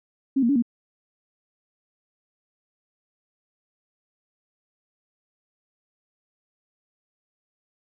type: tone with pitch steps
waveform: sine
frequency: 270.4 / 234 / 283.1 / 236.8 Hz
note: C#4 / A#3 / C#4 / A#3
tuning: -43 / +7 / +37 / +27 cents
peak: -17 dBFS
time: 0.36-0.624 s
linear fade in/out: 10 ms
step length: 66 ms
effects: none